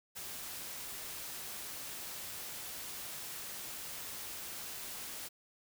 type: noise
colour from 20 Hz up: white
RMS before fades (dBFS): -44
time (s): 0.15-5.29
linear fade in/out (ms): 20
effects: none